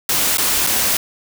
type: noise with dropouts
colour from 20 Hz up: white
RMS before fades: -17 dBFS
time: 0.09-0.97 s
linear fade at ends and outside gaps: 2 ms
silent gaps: 0.372-0.382 / 0.667-0.671 s
effects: none